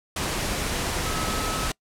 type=tone in noise; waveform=sine; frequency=1289 Hz; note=E6; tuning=39 cents flat; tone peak=-32 dBFS; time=1.05-1.68 s; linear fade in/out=5 ms; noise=pink; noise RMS=-27 dBFS; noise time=0.16-1.72 s; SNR=-8 dB; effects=noise-tail reverb RT60 0.1 s tail -25 dB re dry + low-pass 11000 Hz 12 dB/octave